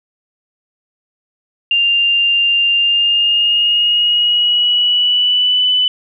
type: tone with pitch glide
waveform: sine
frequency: 2794 to 2995 Hz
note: F7 to F#7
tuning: 0 to +20 cents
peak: -10 dBFS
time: 1.71-5.88 s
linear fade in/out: 2 ms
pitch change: +120 cents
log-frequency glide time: 2.76-5.68 s
effects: none